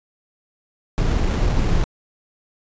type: noise with sample-and-hold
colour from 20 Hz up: brown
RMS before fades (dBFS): -18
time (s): 0.98-1.84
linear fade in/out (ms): 0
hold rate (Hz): 4900
effects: resampled to 16000 Hz